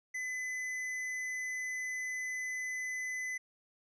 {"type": "tone with hard clipping", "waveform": "sine", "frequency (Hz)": 2014, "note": "B6", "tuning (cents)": 33, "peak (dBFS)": -37, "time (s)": [0.14, 3.38], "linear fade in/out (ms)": 10, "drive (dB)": 9, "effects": ["resampled to 22050 Hz"]}